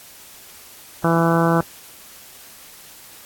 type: harmonic tone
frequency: 166.7 Hz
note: E3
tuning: 20 cents sharp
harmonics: 1 / 2 / 3 / 4 / 5 / 6 / 7 / 8 / 9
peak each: -18 / -21 / -23 / -24 / -25 / -26 / -26 / -27 / -28 dBFS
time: 1.04-1.61 s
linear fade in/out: 2 ms
effects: white hiss -43 dBFS RMS until 3.25 s + AAC 64 kbps